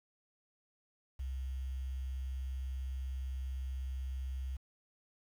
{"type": "tone with quantisation", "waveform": "sine", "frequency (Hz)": 65.41, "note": "C2", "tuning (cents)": 0, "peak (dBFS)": -36, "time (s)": [1.19, 4.57], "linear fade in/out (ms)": 10, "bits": 10, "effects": []}